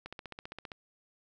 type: click train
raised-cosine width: 0.3 ms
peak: -26 dBFS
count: 11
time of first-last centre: 0.06-0.718 s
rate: 15.2 Hz
effects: none